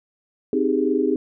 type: chord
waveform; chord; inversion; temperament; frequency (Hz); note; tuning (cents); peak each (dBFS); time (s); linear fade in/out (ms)
sine; Ab major seventh; first; equal; 261.6 / 311.1 / 392 / 415.3; C4 / Eb4 / G4 / Ab4; 0 / 0 / 0 / 0; -23; 0.53-1.16; 2
effects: none